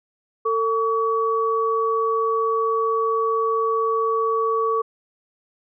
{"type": "tone pair together", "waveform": "sine", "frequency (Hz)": [450, 1133.9], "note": ["A4", "C#6"], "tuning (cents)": [39, 39], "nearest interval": "octave + major third", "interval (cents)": 1600, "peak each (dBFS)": -21, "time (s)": [0.45, 4.82], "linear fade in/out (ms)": 10, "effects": []}